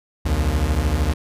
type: beating tone pair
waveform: 40% pulse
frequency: 63.8 / 76.8 Hz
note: C2 / D#2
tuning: -43 / -22 cents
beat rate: 13 Hz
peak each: -20 / -19 dBFS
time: 0.25-1.14 s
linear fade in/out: 10 ms
effects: resampled to 32000 Hz